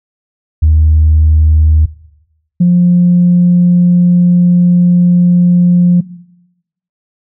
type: tone pair in turn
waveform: sine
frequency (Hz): 77.78 / 176.44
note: D#2 / F3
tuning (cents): 0 / +18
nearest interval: octave + major second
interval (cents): 1418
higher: second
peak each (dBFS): -3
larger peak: neither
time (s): 0.62-1.86 / 2.6-6.01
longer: second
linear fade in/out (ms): 10
effects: noise-tail reverb RT60 0.9 s tail -19 dB re dry + tanh soft clip ceiling 0 dBFS